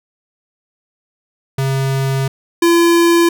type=tone pair in turn; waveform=square; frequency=134.9 / 339.9 Hz; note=C#3 / F4; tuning=-47 / -47 cents; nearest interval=octave + major third; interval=1600 cents; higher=second; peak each=-15 / -9 dBFS; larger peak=second; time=1.58-2.28 / 2.62-3.29 s; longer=first; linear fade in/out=5 ms; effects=none